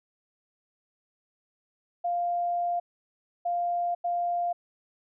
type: tone bursts at uneven times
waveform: sine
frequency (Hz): 698.5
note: F5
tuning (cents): 0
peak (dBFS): -25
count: 3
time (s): 2.04-2.8 / 3.45-3.95 / 4.04-4.53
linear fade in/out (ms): 10
effects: none